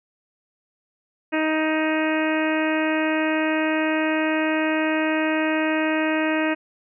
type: harmonic tone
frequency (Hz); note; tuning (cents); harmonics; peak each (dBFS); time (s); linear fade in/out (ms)
313.2; D#4; +11; 1 / 2 / 3 / 4 / 5 / 6 / 7 / 8 / 9; -22 / -26 / -31 / -34 / -30 / -30 / -35 / -31 / -38; 1.32-6.55; 20
effects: none